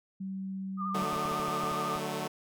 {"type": "tone", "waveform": "sine", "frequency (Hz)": 191.7, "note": "G3", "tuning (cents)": -38, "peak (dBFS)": -34, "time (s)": [0.2, 1.07], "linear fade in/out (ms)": 10}
{"type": "tone with vibrato", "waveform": "sine", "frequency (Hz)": 1210, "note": "D#6", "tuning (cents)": -49, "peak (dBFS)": -32, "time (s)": [0.77, 2], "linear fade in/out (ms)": 50, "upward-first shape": "sine", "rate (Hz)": 12, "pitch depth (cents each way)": 41}
{"type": "chord", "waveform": "10% pulse", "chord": "D major", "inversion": "none", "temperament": "equal with one note detuned", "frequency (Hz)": [149.4, 185, 220], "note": ["D3", "F#3", "A3"], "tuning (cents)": [30, 0, 0], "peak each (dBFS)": -29, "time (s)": [0.94, 2.28], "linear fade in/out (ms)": 10}
{"type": "clicks", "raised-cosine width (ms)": 3, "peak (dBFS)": -33, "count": 10, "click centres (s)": [1.022, 1.131, 1.163, 1.255, 1.317, 1.399, 1.483, 1.636, 1.715, 1.96]}
{"effects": []}